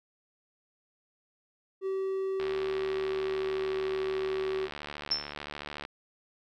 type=tone with pitch glide; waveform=triangle; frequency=384 to 380.7 Hz; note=G4 to F#4; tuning=-36 to +49 cents; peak=-27 dBFS; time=1.81-4.69 s; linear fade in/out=50 ms; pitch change=-15 cents; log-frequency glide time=2.33-3.82 s
type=click train; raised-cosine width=0.3 ms; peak=-22 dBFS; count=255; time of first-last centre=2.4-5.851 s; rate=73.6 Hz
type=tone with exponential decay; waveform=sine; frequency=5350 Hz; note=E8; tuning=25 cents sharp; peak=-22 dBFS; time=5.11-5.33 s; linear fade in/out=5 ms; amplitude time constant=47 ms
effects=none